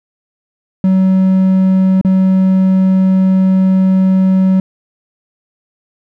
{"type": "tone with dropouts", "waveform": "triangle", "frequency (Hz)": 188.7, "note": "F#3", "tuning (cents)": 34, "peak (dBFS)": -5, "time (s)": [0.84, 4.6], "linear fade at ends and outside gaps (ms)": 2, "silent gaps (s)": [2.013, 2.048], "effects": []}